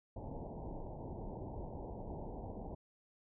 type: low-pass noise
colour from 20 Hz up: pink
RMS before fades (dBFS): -45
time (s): 0.16-2.75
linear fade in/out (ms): 5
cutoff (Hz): 930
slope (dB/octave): 96
effects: none